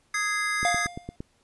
square chord, Ab major, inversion second, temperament just, 1245.9 / 1661.2 / 2077 Hz, Eb6 / Ab6 / C7, +2 / 0 / -13 cents, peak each -32 / -30 / -29 dBFS, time 0.14-0.87 s, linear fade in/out 5 ms
click train, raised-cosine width 3 ms, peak -21 dBFS, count 6, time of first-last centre 0.63-1.205 s, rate 8.7 Hz
square tone with exponential decay, 703 Hz, F5, 11 cents sharp, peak -21 dBFS, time 0.65-1.16 s, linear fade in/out 0 ms, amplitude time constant 110 ms
effects pink hiss -66 dBFS RMS until 1.43 s + resampled to 24000 Hz

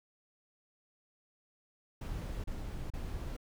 brown noise bursts, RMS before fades -39 dBFS, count 3, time 2.01-3.366 s, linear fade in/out 5 ms, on 430 ms, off 33 ms, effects none

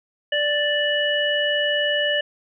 harmonic tone, 587.3 Hz, D5, in tune, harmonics 1 / 3 / 5, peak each -23 / -23 / -23 dBFS, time 0.32-2.21 s, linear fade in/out 5 ms, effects none

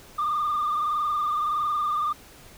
sine tone with frequency modulation, 1202 Hz, D6, 40 cents sharp, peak -21 dBFS, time 0.18-2.13 s, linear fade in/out 10 ms, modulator 21.6 Hz, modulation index 1.5, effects tanh soft clip ceiling -20 dBFS + pink hiss -49 dBFS RMS until 2.57 s

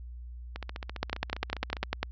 two click trains, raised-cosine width 0.3 ms, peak -21 / -12 dBFS, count 20 / 11, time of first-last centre 0.56-1.835 / 1.03-2.03 s, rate 14.9 / 10 Hz, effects added 60 Hz sine -40 dBFS peak until 2.11 s + resampled to 16000 Hz

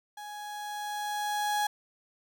35% pulse tone with level ramp, 833 Hz, G#5, 5 cents sharp, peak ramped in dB -39 to -24 dBFS, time 0.17-1.67 s, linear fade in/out 5 ms, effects none

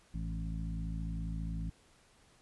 harmonic tone with a mistuned harmonic, 54.8 Hz, A1, 6 cents flat, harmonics 1 / 2 / 3 / 4 / 5, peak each -37 / -45 / -40 / -48 / -50 dBFS, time 0.14-1.7 s, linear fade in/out 5 ms, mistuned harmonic 4, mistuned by -19 cents, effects pink hiss -65 dBFS RMS until 2.41 s + resampled to 24000 Hz

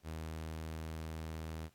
sawtooth tone, 79.7 Hz, D#2, 42 cents sharp, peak -37 dBFS, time 0.03-1.7 s, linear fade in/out 50 ms, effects pink hiss -72 dBFS RMS until 1.74 s + AAC 64 kbps

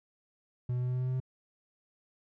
triangle tone with pitch steps, 123.47 / 124.26 / 125.05 / 125.85 / 126.65 / 127.46 / 128.27 / 129.09 Hz, B2 / B2 / B2 / B2 / B2 / C3 / C3 / C3, 0 / +11 / +22 / +33 / +44 / -45 / -34 / -23 cents, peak -27 dBFS, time 0.69-1.202 s, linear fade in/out 5 ms, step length 64 ms, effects none

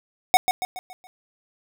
square tone with echo, 740 Hz, F#5, in tune, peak -11 dBFS, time 0.34-0.37 s, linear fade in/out 0 ms, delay 140 ms, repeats 5, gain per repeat -7 dB, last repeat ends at 1.07 s, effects none

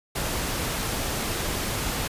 pink noise, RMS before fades -28 dBFS, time 0.15-2.08 s, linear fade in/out 10 ms, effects resampled to 32000 Hz

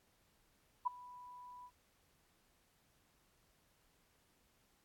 sine tone with ADSR envelope, 987.8 Hz, B5, in tune, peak -29 dBFS, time 0.85-1.71 s, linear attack 20 ms, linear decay 11 ms, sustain -22 dB, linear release 59 ms, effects pink hiss -74 dBFS RMS until 4.84 s + AAC 64 kbps

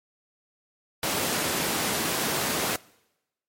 pink high-pass noise, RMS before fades -27 dBFS, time 1.03-2.76 s, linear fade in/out 2 ms, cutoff 180 Hz, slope 12 dB/octave, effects noise-tail reverb RT60 0.9 s tail -23 dB re dry + MP3 64 kbps

